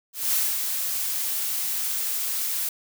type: noise with ADSR envelope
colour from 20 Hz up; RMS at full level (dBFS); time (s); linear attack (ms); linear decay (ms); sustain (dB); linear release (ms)
blue; -22; 0.13-2.69; 200; 230; -5; 3
effects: none